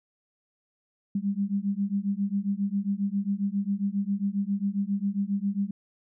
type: beating tone pair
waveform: sine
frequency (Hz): 196 / 203.4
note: G3 / G#3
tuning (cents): 0 / -36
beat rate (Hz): 7.4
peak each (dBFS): -28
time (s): 1.15-5.71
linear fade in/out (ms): 5
effects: none